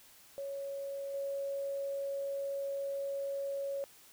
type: tone with level steps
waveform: sine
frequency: 555 Hz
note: C#5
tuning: 2 cents sharp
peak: -37 / -34 dBFS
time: 0.38-3.84 s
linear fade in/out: 0 ms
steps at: 1.14 s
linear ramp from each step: 2 ms
effects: white hiss -59 dBFS RMS until 4.12 s